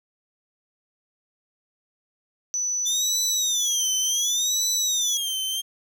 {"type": "tone", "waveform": "sine", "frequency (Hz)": 5970, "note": "F#8", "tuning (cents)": 15, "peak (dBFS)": -23, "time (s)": [2.54, 5.17], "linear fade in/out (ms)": 0}
{"type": "tone with vibrato", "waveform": "sawtooth", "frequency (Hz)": 3500, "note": "A7", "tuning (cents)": -10, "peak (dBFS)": -22, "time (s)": [2.85, 5.62], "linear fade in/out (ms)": 20, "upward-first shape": "sine", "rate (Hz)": 0.68, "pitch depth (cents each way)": 220}
{"effects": ["9-bit"]}